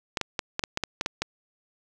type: clicks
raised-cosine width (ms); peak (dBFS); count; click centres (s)
0.2; -9; 10; 0.172 / 0.213 / 0.392 / 0.594 / 0.638 / 0.774 / 0.837 / 1.011 / 1.061 / 1.22
effects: none